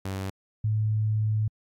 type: tone pair in turn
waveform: sawtooth / sine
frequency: 96.1 / 107.87 Hz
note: G2 / A2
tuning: -34 / -34 cents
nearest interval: major second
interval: 200 cents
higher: second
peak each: -26 / -22 dBFS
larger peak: second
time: 0.05-0.3 / 0.64-1.48 s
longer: second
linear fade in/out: 5 ms
effects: AAC 64 kbps